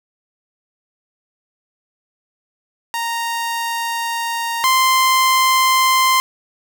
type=tone pair in turn; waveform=sawtooth; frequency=929 / 1042.8 Hz; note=A#5 / C6; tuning=-6 / -6 cents; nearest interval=major second; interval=200 cents; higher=second; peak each=-16 / -8 dBFS; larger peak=second; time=2.94-4.64 / 4.64-6.2 s; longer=first; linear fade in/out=0 ms; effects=none